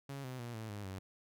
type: tone with pitch steps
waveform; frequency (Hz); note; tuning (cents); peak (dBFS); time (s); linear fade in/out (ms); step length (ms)
sawtooth; 138.59 / 128.56 / 119.26 / 110.64 / 102.63 / 95.21; C#3 / C3 / A#2 / A2 / G#2 / G2; 0 / -30 / +40 / +10 / -20 / -50; -38; 0.09-0.99; 5; 150
effects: none